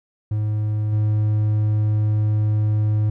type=tone with level steps; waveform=triangle; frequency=106.5 Hz; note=G#2; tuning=44 cents sharp; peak=-17 / -14 dBFS; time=0.31-3.1 s; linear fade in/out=5 ms; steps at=0.92 s; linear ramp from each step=10 ms; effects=none